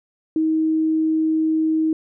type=tone; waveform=sine; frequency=316.7 Hz; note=D#4; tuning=31 cents sharp; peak=-16 dBFS; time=0.36-1.93 s; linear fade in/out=2 ms; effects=none